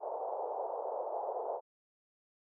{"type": "band-pass noise", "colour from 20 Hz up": "white", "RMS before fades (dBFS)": -38, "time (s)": [0, 1.61], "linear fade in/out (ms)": 50, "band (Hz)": [440, 860], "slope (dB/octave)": 48, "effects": []}